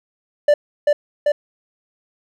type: tone with echo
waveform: triangle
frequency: 588 Hz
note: D5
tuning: 2 cents sharp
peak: -7 dBFS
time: 0.48-0.54 s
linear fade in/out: 5 ms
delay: 390 ms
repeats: 2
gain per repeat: -2 dB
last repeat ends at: 1.32 s
effects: none

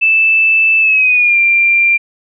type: tone with pitch glide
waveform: sine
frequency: 2637 to 2377 Hz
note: E7 to D7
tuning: 0 to +20 cents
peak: -7 dBFS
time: 0.01-1.98 s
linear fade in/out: 20 ms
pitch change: -180 cents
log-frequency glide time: 0.8-1.38 s
effects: none

